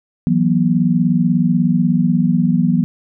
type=chord; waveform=sine; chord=E suspended second; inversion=none; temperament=equal with one note detuned; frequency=164.81 / 185 / 241.3 Hz; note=E3 / F#3 / B3; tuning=0 / 0 / -40 cents; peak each=-16 dBFS; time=0.27-2.84 s; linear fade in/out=0 ms; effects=none